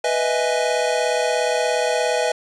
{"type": "chord", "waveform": "square", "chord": "E major seventh", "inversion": "second", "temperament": "equal", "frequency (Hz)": [493.9, 622.3, 659.3, 830.6], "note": ["B4", "D#5", "E5", "G#5"], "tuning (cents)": [0, 0, 0, 0], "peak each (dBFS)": [-23, -24, -26, -26], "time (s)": [0.04, 2.32], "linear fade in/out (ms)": 5, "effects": ["resampled to 22050 Hz", "8-bit"]}